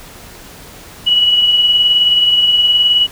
sine tone with tremolo, 2932 Hz, F#7, 16 cents flat, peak -6 dBFS, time 1.06-3.07 s, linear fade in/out 20 ms, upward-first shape triangle, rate 19 Hz, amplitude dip 45%, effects pink hiss -36 dBFS RMS until 3.11 s

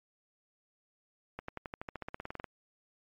accelerating click train, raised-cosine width 0.5 ms, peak -24 dBFS, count 17, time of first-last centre 1.39-2.443 s, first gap 94 ms, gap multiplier 0.95, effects MP3 48 kbps

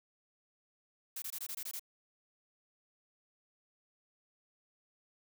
blue noise bursts, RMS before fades -41 dBFS, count 8, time 1.16-1.795 s, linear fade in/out 5 ms, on 61 ms, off 21 ms, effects none

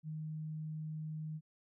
sine tone, 155.56 Hz, D#3, in tune, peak -39 dBFS, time 0.03-1.41 s, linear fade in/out 50 ms, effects none

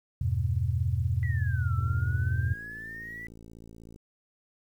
sine chord, E minor, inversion none, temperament just, 82.41 / 98.89 / 123.61 Hz, E2 / G2 / B2, 0 / +16 / +2 cents, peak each -29 dBFS, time 0.21-2.54 s, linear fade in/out 5 ms
sine exponential two-way sweep, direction down then up, 1983 to 1321 to 1983 Hz, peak -38 dBFS, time 1.23-3.27 s, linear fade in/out 0 ms, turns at 1.75 s
click train, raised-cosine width 3 ms, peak -36 dBFS, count 123, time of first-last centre 1.79-3.961 s, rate 56.2 Hz
effects 10-bit

